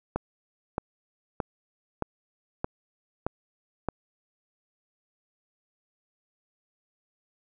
click train, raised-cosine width 1 ms, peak -13 dBFS, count 7, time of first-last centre 0.16-3.887 s, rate 1.61 Hz, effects none

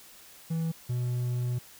triangle tone pair in turn, 163.4 / 122.94 Hz, E3 / B2, -15 / -7 cents, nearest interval perfect fourth, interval 492 cents, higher first, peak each -25 dBFS, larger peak neither, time 0.5-0.72 / 0.89-1.59 s, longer second, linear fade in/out 10 ms, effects white hiss -52 dBFS RMS until 1.79 s

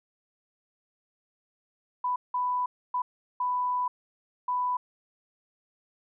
sine tone bursts at uneven times, 993 Hz, B5, 9 cents sharp, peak -25 dBFS, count 5, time 2.04-2.16 / 2.34-2.66 / 2.94-3.02 / 3.4-3.88 / 4.48-4.77 s, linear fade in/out 5 ms, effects none

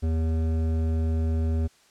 sine tone with hard clipping, 80.5 Hz, E2, 41 cents flat, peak -24 dBFS, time 0.02-1.68 s, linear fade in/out 20 ms, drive 12 dB, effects white hiss -59 dBFS RMS until 1.9 s + low-pass 8000 Hz 12 dB/octave

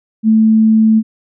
sine tone, 220 Hz, A3, in tune, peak -6 dBFS, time 0.23-1.03 s, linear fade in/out 50 ms, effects none

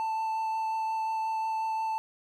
triangle tone with vibrato, 885 Hz, A5, 10 cents sharp, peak -26 dBFS, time 0-1.98 s, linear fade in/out 0 ms, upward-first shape triangle, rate 5.6 Hz, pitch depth 10 cents each way, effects none

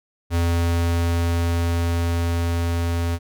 square tone with level ramp, 85 Hz, F2, 46 cents flat, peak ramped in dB -18 to -21 dBFS, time 0.3-3.19 s, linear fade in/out 50 ms, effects none

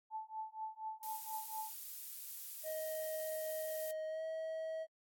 sine tone with tremolo, 875 Hz, A5, 10 cents flat, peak -38 dBFS, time 0.1-1.74 s, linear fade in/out 50 ms, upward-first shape triangle, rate 4.2 Hz, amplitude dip 100%
violet noise, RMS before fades -46 dBFS, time 1.03-3.91 s, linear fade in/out 0 ms
triangle tone with pitch glide, 628 to 640.8 Hz, D#5 to E5, +16 to -49 cents, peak -37 dBFS, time 2.63-4.87 s, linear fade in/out 50 ms, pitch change +35 cents, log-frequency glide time 4.08-4.23 s
effects AAC 64 kbps

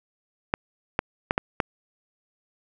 clicks, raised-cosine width 0.5 ms, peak -6 dBFS, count 5, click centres 0.539 / 0.991 / 1.309 / 1.379 / 1.602 s, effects none

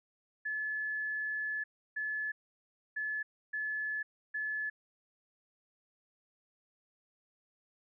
sine tone bursts at uneven times, 1721 Hz, A6, 39 cents flat, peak -33 dBFS, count 5, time 0.45-1.64 / 1.96-2.32 / 2.96-3.23 / 3.53-4.03 / 4.34-4.7 s, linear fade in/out 10 ms, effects none

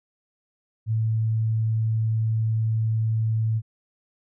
sine tone, 111.1 Hz, A2, 17 cents sharp, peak -20 dBFS, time 0.86-3.62 s, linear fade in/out 50 ms, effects none

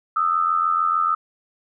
sine tone pair together, 1231.8 / 1318.5 Hz, D#6 / E6, -18 / 0 cents, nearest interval minor second, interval 118 cents, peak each -20 dBFS, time 0.16-1.15 s, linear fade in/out 5 ms, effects none

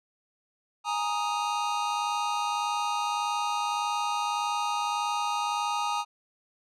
square chord, Ab suspended second, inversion none, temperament equal, 830.6 / 932.3 / 1244.5 Hz, Ab5 / Bb5 / Eb6, 0 / 0 / 0 cents, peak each -32 dBFS, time 0.84-6.05 s, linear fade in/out 50 ms, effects low-pass 7000 Hz 12 dB/octave

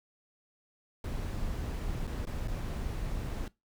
brown noise with dropouts, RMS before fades -35 dBFS, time 1.04-3.48 s, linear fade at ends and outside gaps 2 ms, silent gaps 2.07-2.075 / 2.253-2.27 / 2.475-2.481 s, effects noise-tail reverb RT60 0.2 s tail -20 dB re dry

